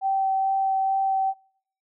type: tone with vibrato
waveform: sine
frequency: 773 Hz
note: G5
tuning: 24 cents flat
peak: -20 dBFS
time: 0.01-1.34 s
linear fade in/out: 50 ms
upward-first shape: sine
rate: 2.3 Hz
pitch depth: 8 cents each way
effects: noise-tail reverb RT60 0.6 s tail -25 dB re dry